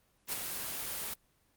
white noise with ADSR envelope, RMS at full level -33 dBFS, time 0.27-1.14 s, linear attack 54 ms, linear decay 24 ms, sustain -5 dB, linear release 6 ms, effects pink hiss -71 dBFS RMS until 1.56 s + Opus 24 kbps

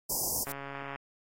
white band-stop noise, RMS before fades -31 dBFS, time 0.09-0.44 s, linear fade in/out 10 ms, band 1000 to 4900 Hz, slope 96 dB/octave
violet noise with exponential growth, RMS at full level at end -32 dBFS, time 0.36-0.52 s, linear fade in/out 2 ms, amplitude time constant 33 ms
click train, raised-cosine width 0.5 ms, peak -25 dBFS, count 69, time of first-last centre 0.47-0.959 s, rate 139 Hz
effects AAC 48 kbps

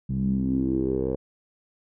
10% pulse tone with low-pass filter sweep, 65.41 Hz, C2, in tune, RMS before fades -25 dBFS, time 0.09-1.16 s, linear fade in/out 10 ms, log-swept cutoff 160 to 520 Hz, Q 5.4, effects none

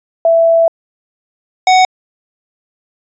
sine / square tone pair in turn, 663 / 744.2 Hz, E5 / F#5, +10 / +10 cents, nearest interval major second, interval 200 cents, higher second, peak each -6 dBFS, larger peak neither, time 0.25-0.68 / 1.67-1.85 s, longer first, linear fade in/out 2 ms, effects resampled to 16000 Hz

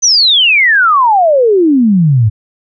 sine exponential sweep, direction down, 6230 to 101.6 Hz, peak -5 dBFS, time 0.02-2.3 s, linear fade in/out 20 ms, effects none

